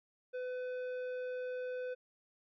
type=tone with tanh clipping; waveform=sine; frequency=503 Hz; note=B4; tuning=32 cents sharp; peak=-39 dBFS; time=0.33-1.95 s; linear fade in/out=20 ms; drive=10 dB; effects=none